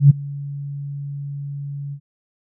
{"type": "tone with ADSR envelope", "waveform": "sine", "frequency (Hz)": 141.7, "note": "C#3", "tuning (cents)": 38, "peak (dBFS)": -3, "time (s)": [0, 2], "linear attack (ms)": 100, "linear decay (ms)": 15, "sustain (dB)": -23, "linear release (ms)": 73, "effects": []}